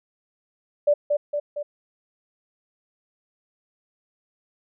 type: tone with echo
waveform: sine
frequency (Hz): 585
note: D5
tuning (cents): -7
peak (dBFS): -14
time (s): 0.87-0.94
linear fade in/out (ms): 10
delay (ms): 230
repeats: 3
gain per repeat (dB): -4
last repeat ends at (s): 1.63
effects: none